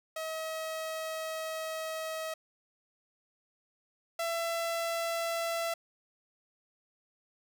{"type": "tone pair in turn", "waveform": "sawtooth", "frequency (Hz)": [638, 670.1], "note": ["D#5", "E5"], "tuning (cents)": [43, 28], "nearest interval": "minor second", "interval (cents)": 85, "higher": "second", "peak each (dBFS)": [-31, -27], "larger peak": "second", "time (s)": [[0.16, 2.34], [4.19, 5.74]], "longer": "first", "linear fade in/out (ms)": 5, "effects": []}